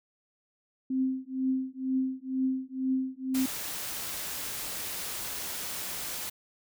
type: tone with tremolo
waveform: sine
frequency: 261.6 Hz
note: C4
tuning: in tune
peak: -23 dBFS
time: 0.9-3.46 s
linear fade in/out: 5 ms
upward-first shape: triangle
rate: 2.1 Hz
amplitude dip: 100%
type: noise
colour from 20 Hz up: white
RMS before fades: -36 dBFS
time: 3.34-6.3 s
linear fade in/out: 10 ms
effects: none